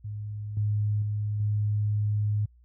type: tone with level steps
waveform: sine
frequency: 104.8 Hz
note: G#2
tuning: 16 cents sharp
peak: -32 / -23 / -26 / -23 dBFS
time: 0.04-2.46 s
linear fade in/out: 10 ms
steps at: 0.57 / 1.02 / 1.4 s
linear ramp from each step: 2 ms
effects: added 60 Hz sine -54 dBFS peak until 2.64 s